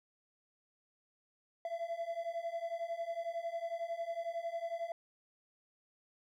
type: beating tone pair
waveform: triangle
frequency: 667 / 678 Hz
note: E5 / E5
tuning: +20 / +49 cents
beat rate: 11 Hz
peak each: -39 / -37 dBFS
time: 1.65-4.92 s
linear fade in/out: 2 ms
effects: none